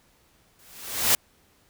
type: noise with exponential growth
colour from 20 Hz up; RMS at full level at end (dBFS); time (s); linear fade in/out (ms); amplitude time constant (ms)
white; -17; 0.59-1.15; 1; 120
effects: pink hiss -62 dBFS RMS until 1.69 s